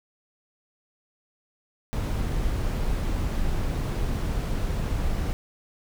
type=noise; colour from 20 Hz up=brown; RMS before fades=-26 dBFS; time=1.93-5.33 s; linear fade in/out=0 ms; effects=none